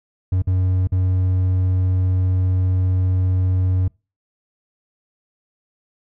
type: tone with dropouts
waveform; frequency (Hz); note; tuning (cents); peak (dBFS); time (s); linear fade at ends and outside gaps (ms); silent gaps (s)
triangle; 92.5; F#2; 0; -13; 0.32-3.88; 5; 0.421-0.471 / 0.873-0.92
effects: noise-tail reverb RT60 0.3 s tail -26 dB re dry